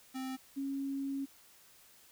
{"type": "tone pair in turn", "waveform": ["square", "sine"], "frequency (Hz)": [261.6, 274.5], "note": ["C4", "C#4"], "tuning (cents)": [0, -17], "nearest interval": "minor second", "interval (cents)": 83, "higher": "second", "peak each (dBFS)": [-38, -34], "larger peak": "second", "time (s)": [[0.14, 0.37], [0.56, 1.26]], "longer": "second", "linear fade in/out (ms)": 20, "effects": ["white hiss -61 dBFS RMS until 2.11 s"]}